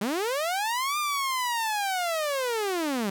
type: linear two-way sweep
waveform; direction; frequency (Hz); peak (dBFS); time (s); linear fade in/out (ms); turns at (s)
sawtooth; up then down; 188.1 to 1213 to 188.1; -22; 0.01-3.1; 5; 0.98
effects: none